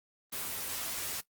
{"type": "noise with comb filter", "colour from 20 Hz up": "white", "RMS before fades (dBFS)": -37, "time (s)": [0.32, 1.21], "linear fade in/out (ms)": 10, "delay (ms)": 12, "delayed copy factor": 0.55, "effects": ["noise-tail reverb RT60 0.1 s tail -18 dB re dry", "Opus 24 kbps"]}